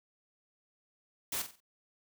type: noise with echo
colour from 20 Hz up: white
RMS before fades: -35 dBFS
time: 1.32-1.42 s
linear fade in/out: 5 ms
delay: 46 ms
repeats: 4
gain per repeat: -9 dB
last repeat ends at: 1.604 s
effects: none